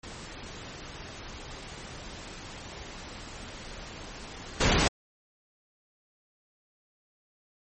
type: noise with level steps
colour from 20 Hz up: pink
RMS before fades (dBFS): -42 / -23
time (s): 0.03-4.88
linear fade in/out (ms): 5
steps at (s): 4.6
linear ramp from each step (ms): 10
effects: MP3 32 kbps

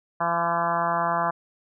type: harmonic tone with a mistuned harmonic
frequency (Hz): 170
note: F3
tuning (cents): -46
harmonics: 1 / 2 / 3 / 4 / 5 / 6 / 7 / 8 / 9 / 10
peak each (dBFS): -34 / -39 / -38 / -27 / -29 / -27 / -29 / -33 / -35 / -38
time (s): 0.2-1.31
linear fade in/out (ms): 10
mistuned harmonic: 7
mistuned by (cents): -24
effects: none

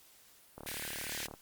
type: click train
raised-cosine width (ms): 1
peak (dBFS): -31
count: 29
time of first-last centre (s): 0.58-1.339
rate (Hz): 36.9
type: high-pass noise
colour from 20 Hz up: pink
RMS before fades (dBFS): -40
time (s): 0.66-1.27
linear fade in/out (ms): 10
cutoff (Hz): 1500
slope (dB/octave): 96
effects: white hiss -61 dBFS RMS until 1.41 s + Opus 48 kbps

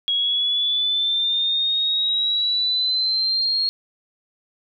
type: exponential sweep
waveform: sine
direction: up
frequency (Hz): 3306 to 4278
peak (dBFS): -18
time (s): 0.08-3.69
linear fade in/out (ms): 0
effects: none

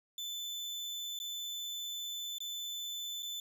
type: tone with dropouts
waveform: 35% pulse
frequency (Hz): 3515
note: A7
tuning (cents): -2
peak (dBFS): -36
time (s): 0.18-3.4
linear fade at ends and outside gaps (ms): 2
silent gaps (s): 1.19-1.2 / 2.384-2.404 / 3.224-3.229
effects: none

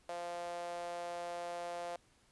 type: tone with high-pass filter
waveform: sawtooth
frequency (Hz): 173.4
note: F3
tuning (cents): -12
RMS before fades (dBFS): -42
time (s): 0.09-1.96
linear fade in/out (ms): 0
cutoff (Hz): 610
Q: 7.5
effects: pink hiss -69 dBFS RMS until 2.31 s + resampled to 24000 Hz

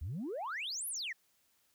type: exponential two-way sweep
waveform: sine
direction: up then down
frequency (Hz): 69 to 11840 to 1713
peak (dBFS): -35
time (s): 0.01-1.13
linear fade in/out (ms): 10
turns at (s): 0.88
effects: tanh soft clip ceiling -34 dBFS + white hiss -73 dBFS RMS until 1.74 s

